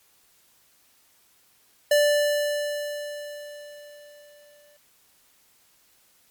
square tone with exponential decay, 587 Hz, D5, 1 cent flat, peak -16 dBFS, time 1.91-4.77 s, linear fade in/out 5 ms, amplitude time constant 620 ms, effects white hiss -61 dBFS RMS until 6.3 s + MP3 96 kbps

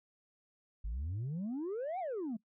sine exponential two-way sweep, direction up then down, 46.86 to 784 to 207.2 Hz, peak -33 dBFS, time 0.84-2.37 s, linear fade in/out 10 ms, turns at 1.99 s, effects noise-tail reverb RT60 0.1 s tail -22 dB re dry + tanh soft clip ceiling -34 dBFS

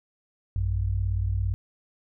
sine tone pair together, 57.19 / 94.8 Hz, A#1 / F#2, -32 / +43 cents, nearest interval major sixth, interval 875 cents, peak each -27 / -25 dBFS, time 0.56-1.54 s, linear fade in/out 0 ms, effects none

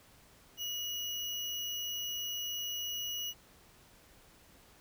sine tone with sample-and-hold, 2903 Hz, F#7, 34 cents flat, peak -35 dBFS, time 0.57-3.34 s, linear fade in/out 50 ms, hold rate 8820 Hz, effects pink hiss -61 dBFS RMS until 4.8 s

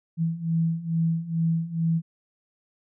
sine beating tone pair, 163.2 / 165.5 Hz, E3 / E3, -17 / +7 cents, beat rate 2.3 Hz, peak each -27 / -24 dBFS, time 0.17-2.02 s, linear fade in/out 50 ms, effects none

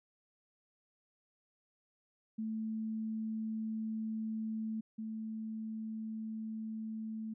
sine tone pair in turn, 220 / 220 Hz, A3 / A3, 0 / 0 cents, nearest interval unison, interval 0 cents, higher neither, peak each -35 / -38 dBFS, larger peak first, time 2.38-4.81 / 4.98-7.34 s, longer first, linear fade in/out 10 ms, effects none

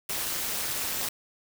white noise with amplitude modulation, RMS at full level -27 dBFS, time 0.09-1.09 s, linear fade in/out 5 ms, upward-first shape sine, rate 218 Hz, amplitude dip 90%, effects none

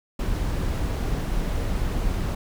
brown noise, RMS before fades -25 dBFS, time 0.19-2.35 s, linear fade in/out 5 ms, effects none

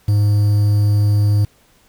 triangle tone with quantisation, 103.6 Hz, G#2, 4 cents flat, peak -9 dBFS, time 0.08-1.45 s, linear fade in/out 5 ms, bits 6, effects pink hiss -54 dBFS RMS until 1.88 s

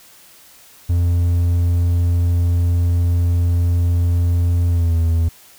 triangle tone with pitch glide, 86.6 to 82.78 Hz, F2 to E2, -14 to +8 cents, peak -11 dBFS, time 0.89-5.29 s, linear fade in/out 10 ms, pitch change -78 cents, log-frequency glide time 4.69-4.96 s, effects white hiss -46 dBFS RMS until 5.58 s

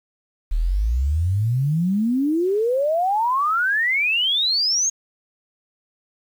sine exponential sweep, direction up, 36.37 to 6645 Hz, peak -17 dBFS, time 0.51-4.9 s, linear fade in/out 10 ms, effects 8-bit

